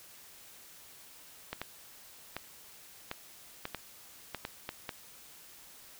clicks, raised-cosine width 0.3 ms, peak -20 dBFS, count 10, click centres 1.53 / 1.616 / 2.366 / 3.114 / 3.654 / 3.747 / 4.347 / 4.451 / 4.691 / 4.892 s, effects white hiss -54 dBFS RMS until 5.99 s

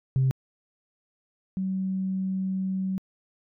sine tone pair in turn, 132.1 / 189.43 Hz, C3 / F#3, +17 / +41 cents, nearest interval tritone, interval 624 cents, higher second, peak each -18 / -25 dBFS, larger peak first, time 0.16-0.31 / 1.57-2.98 s, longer second, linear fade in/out 0 ms, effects tanh soft clip ceiling -16 dBFS

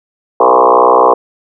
sine tone with frequency modulation, 755 Hz, F#5, 35 cents sharp, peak -4 dBFS, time 0.4-1.14 s, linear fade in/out 5 ms, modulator 62 Hz, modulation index 5.8, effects none

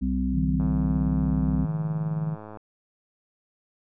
harmonic tone, 64.3 Hz, C2, 30 cents flat, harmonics 1 / 3 / 4, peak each -27 / -27 / -27 dBFS, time 0.01-1.66 s, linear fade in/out 20 ms
sine tone with tremolo, 156.8 Hz, D#3, 14 cents sharp, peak -22 dBFS, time 0.32-2.37 s, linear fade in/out 50 ms, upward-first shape sine, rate 19 Hz, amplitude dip 60%
click train, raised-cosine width 1 ms, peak -27 dBFS, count 212, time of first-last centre 0.6-2.572 s, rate 107 Hz
effects none

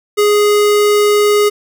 square tone, 415.3 Hz, G#4, in tune, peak -9 dBFS, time 0.17-1.5 s, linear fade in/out 20 ms, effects none

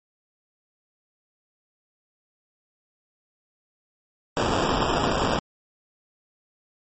violet noise with sample-and-hold, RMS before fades -23 dBFS, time 4.37-5.39 s, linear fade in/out 0 ms, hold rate 2100 Hz, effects low-pass 8000 Hz 12 dB/octave + MP3 32 kbps

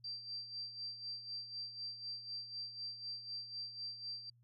sine tone with tremolo, 4699 Hz, D8, in tune, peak -40 dBFS, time 0.04-4.3 s, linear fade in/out 5 ms, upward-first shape sine, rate 4 Hz, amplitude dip 65%, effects added 119 Hz sine -65 dBFS peak until 4.43 s

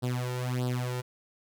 sawtooth tone with flanger, 125 Hz, B2, 21 cents sharp, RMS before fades -31 dBFS, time 0.02-1.02 s, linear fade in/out 20 ms, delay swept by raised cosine 0.22 to 2.22 ms, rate 1.6 Hz, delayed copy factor +0.85, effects none

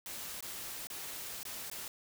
white noise with dropouts, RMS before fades -43 dBFS, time 0.06-1.88 s, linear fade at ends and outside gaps 1 ms, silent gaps 0.407-0.425 / 0.871-0.901 / 1.431-1.452 / 1.7-1.714 s, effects none

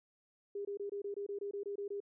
sine tone bursts, 403.7 Hz, G#4, 49 cents flat, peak -37 dBFS, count 12, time 0.55-2.003 s, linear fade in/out 5 ms, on 100 ms, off 23 ms, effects none

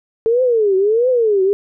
sine tone with vibrato, 440 Hz, A4, in tune, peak -11 dBFS, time 0.26-1.53 s, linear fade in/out 0 ms, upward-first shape triangle, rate 1.5 Hz, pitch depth 290 cents each way, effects none

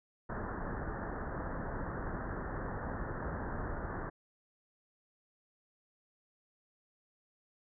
pink low-pass noise, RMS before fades -39 dBFS, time 0.29-4.1 s, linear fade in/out 10 ms, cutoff 1800 Hz, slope 96 dB/octave, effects none

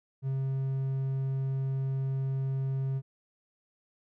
triangle tone, 134.2 Hz, C3, 44 cents sharp, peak -26 dBFS, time 0.22-3.02 s, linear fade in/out 50 ms, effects none

